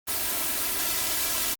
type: noise with comb filter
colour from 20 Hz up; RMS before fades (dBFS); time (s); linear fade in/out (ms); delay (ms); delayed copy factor
white; -27; 0.07-1.55; 20; 3; +0.65
effects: Opus 24 kbps